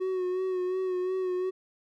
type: tone with vibrato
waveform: triangle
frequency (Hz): 369.5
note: F#4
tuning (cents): -2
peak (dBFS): -25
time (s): 0-1.51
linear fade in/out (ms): 20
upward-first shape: sine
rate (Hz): 2.8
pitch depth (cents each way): 34
effects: none